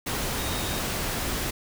sine tone in noise, 3729 Hz, A#7, in tune, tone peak -38 dBFS, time 0.38-0.8 s, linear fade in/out 10 ms, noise pink, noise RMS -29 dBFS, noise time 0.06-1.51 s, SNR -12 dB, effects none

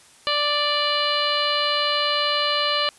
harmonic tone, 587.3 Hz, D5, in tune, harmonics 1 / 2 / 3 / 4 / 5 / 6 / 7 / 8, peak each -27 / -25 / -30 / -31 / -25 / -32 / -26 / -36 dBFS, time 0.27-2.89 s, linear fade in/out 0 ms, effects white hiss -51 dBFS RMS until 2.98 s + resampled to 24000 Hz

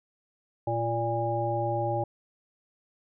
harmonic tone with a mistuned harmonic, 116.54 Hz, A#2, in tune, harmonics 1 / 3 / 5 / 7, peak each -31 / -33 / -31 / -30 dBFS, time 0.67-2.04 s, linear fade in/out 5 ms, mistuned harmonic 3, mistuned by -20 cents, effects none

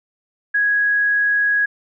sine tone, 1661.2 Hz, G#6, in tune, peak -14 dBFS, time 0.54-1.66 s, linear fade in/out 10 ms, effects none

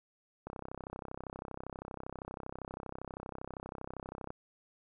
click train, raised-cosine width 1 ms, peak -27 dBFS, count 126, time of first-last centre 0.47-4.304 s, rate 32.6 Hz, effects none

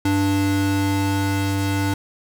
square tone pair together, 98.01 / 293.7 Hz, G2 / D4, 0 / 0 cents, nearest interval octave + perfect fifth, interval 1900 cents, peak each -22 / -21 dBFS, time 0.05-1.94 s, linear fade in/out 5 ms, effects none

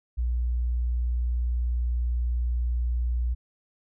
sine tone, 60.1 Hz, B1, 46 cents flat, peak -23 dBFS, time 0.17-3.35 s, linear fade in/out 20 ms, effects none

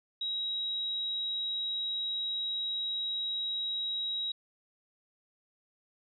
sine tone, 3835 Hz, A#7, 48 cents sharp, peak -31 dBFS, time 0.21-4.32 s, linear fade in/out 5 ms, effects none

